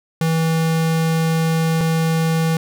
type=tone pair in turn; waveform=square; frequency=162.4 / 162.4 Hz; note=E3 / E3; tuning=-26 / -26 cents; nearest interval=unison; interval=0 cents; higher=neither; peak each=-16 dBFS; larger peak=neither; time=0.21-1.81 / 1.81-2.57 s; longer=first; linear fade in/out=2 ms; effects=none